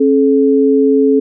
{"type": "tone pair together", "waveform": "sine", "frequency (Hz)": [270.7, 430], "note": ["C#4", "A4"], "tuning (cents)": [-41, -40], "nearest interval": "minor sixth", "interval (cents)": 801, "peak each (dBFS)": -10, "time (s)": [0, 1.2], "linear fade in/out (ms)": 10, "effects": []}